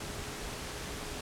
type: tone in noise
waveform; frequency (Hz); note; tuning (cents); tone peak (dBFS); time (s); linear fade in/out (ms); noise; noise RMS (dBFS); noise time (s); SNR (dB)
sine; 415.3; G#4; 0; -50; 0-1.21; 5; pink; -40; 0-1.21; -13
effects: low-pass 10000 Hz 12 dB/octave